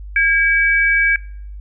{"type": "tone pair together", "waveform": "sine", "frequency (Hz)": [1626.3, 2289], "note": ["G#6", "D7"], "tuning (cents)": [-37, -45], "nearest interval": "tritone", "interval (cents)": 592, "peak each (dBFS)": -14, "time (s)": [0.16, 1.16], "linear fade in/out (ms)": 2, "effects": ["noise-tail reverb RT60 0.6 s tail -24 dB re dry", "added 50 Hz sine -29 dBFS peak until 1.6 s"]}